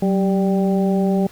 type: harmonic tone with a mistuned harmonic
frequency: 196 Hz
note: G3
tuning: in tune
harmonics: 1 / 2 / 3 / 4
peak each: -16 / -22 / -26 / -28 dBFS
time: 0.02-1.27 s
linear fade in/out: 5 ms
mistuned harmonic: 1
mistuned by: -60 cents
effects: pink hiss -45 dBFS RMS until 1.31 s